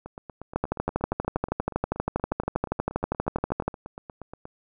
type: two click trains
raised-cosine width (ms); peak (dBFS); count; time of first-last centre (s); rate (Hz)
1; -10 / -24; 40 / 38; 0.56-3.68 / 0.06-4.454; 12.5 / 8.42
effects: none